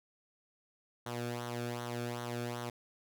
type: tone with flanger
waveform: sawtooth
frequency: 120 Hz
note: B2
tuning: 49 cents flat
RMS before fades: -39 dBFS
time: 1.06-2.7 s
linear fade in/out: 5 ms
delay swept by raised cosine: 0.4 to 1.03 ms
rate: 2.6 Hz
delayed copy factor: -0.65
effects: none